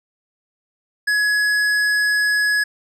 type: tone with hard clipping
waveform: triangle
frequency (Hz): 1684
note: G#6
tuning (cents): +24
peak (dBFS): -17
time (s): 1.07-2.64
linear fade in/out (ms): 10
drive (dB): 14
effects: none